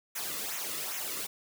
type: noise with flanger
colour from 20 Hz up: white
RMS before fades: -36 dBFS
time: 0.15-1.27 s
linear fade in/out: 10 ms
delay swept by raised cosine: 0.21 to 1.31 ms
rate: 2.5 Hz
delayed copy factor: -0.65
effects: none